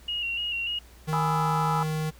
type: tone with vibrato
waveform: sine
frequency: 2812 Hz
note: F7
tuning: 11 cents sharp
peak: -27 dBFS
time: 0.08-0.79 s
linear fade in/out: 5 ms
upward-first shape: square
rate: 3.4 Hz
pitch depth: 38 cents each way
type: tone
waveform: square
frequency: 155.9 Hz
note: D#3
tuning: 4 cents sharp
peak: -27 dBFS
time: 1.07-2.11 s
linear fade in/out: 20 ms
type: chord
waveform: sine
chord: E major seventh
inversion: first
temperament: equal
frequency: 830.6 / 987.8 / 1244.5 / 1318.5 Hz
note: G#5 / B5 / D#6 / E6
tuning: 0 / 0 / 0 / 0 cents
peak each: -28 / -30 / -34 / -30 dBFS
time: 1.13-1.83 s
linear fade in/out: 0 ms
effects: added 60 Hz sine -49 dBFS peak until 2.19 s + pink hiss -55 dBFS RMS until 2.19 s